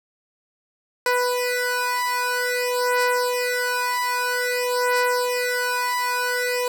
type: beating tone pair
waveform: 15% pulse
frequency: 493.9 / 494.41 Hz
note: B4 / B4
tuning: 0 / +2 cents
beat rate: 0.51 Hz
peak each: -17 dBFS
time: 1.06-6.68 s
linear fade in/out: 2 ms
effects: none